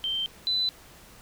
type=tone pair in turn; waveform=sine; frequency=3128 / 4003 Hz; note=G7 / B7; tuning=-4 / +23 cents; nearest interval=major third; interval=427 cents; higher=second; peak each=-26 / -23 dBFS; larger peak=second; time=0.04-0.26 / 0.47-0.69 s; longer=neither; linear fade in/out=0 ms; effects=pink hiss -51 dBFS RMS until 1.21 s